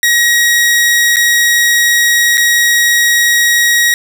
sawtooth tone with dropouts, 1897 Hz, A#6, 30 cents sharp, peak -4 dBFS, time 0.03-3.94 s, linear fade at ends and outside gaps 1 ms, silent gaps 1.16-1.167 / 2.373-2.378 s, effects none

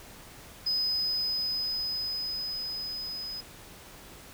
triangle tone with level ramp, 5030 Hz, D#8, 18 cents sharp, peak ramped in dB -23 to -34 dBFS, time 0.66-3.41 s, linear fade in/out 10 ms, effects tanh soft clip ceiling -21 dBFS + pink hiss -49 dBFS RMS until 4.33 s

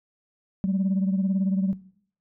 sine beating tone pair, 190 / 208 Hz, F#3 / G#3, +46 / +3 cents, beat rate 18 Hz, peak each -21 / -27 dBFS, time 0.64-1.73 s, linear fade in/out 0 ms, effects noise-tail reverb RT60 0.6 s tail -17 dB re dry + tanh soft clip ceiling -17 dBFS

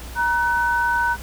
sine tone pair together, 947.1 / 1506 Hz, A#5 / F#6, +27 / +30 cents, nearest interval minor sixth, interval 803 cents, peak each -20 dBFS, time 0.15-1.17 s, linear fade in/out 50 ms, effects added 60 Hz sine -35 dBFS peak until 1.22 s + pink hiss -39 dBFS RMS until 1.22 s

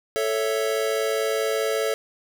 square chord, A major, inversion none, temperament equal, 440 / 554.4 / 659.3 Hz, A4 / C#5 / E5, 0 / 0 / 0 cents, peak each -25 / -28 / -30 dBFS, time 0.16-1.94 s, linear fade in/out 0 ms, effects none

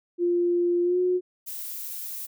sine tone with pitch glide, 349.2 to 362.8 Hz, F4 to F#4, 0 to -34 cents, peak -20 dBFS, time 0.18-1.21 s, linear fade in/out 50 ms, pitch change +66 cents, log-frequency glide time 0.83-0.99 s
violet noise, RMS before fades -35 dBFS, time 1.46-2.27 s, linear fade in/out 20 ms
effects none

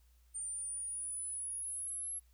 sine linear sweep, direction up, 8940 to 11175 Hz, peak -38 dBFS, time 0.34-2.2 s, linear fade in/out 20 ms, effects added 60 Hz sine -63 dBFS peak until 2.33 s + white hiss -75 dBFS RMS until 2.33 s

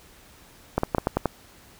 clicks, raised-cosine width 1 ms, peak -7 dBFS, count 7, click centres 0.78 / 0.834 / 0.948 / 0.983 / 1.071 / 1.17 / 1.257 s, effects pink hiss -52 dBFS RMS until 1.79 s

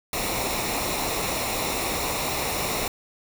pink noise with comb filter, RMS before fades -27 dBFS, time 0.13-2.88 s, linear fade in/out 2 ms, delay 0.63 ms, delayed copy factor -0.6, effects none

